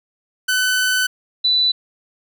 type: tone pair in turn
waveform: sawtooth / sine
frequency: 1507 / 3979 Hz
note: F#6 / B7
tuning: +31 / +12 cents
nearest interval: octave + perfect fourth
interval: 1681 cents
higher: second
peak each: -12 / -13 dBFS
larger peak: first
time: 0.48-1.07 / 1.44-1.72 s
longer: first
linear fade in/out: 10 ms
effects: none